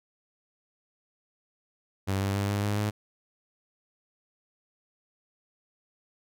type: tone with pitch steps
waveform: sawtooth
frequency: 97 / 98.52 / 100.07 / 101.65 / 103.24 / 104.87 Hz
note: G2 / G2 / G2 / G#2 / G#2 / G#2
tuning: -18 / +9 / +36 / -37 / -10 / +17 cents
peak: -22 dBFS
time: 2.07-2.91 s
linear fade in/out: 20 ms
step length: 140 ms
effects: none